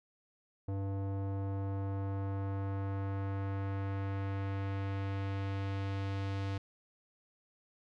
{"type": "tone with low-pass filter sweep", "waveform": "square", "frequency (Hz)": 98, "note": "G2", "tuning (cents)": 0, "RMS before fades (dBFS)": -36, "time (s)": [0.68, 6.58], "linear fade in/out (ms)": 5, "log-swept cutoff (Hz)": [650, 4200], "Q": 0.93, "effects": []}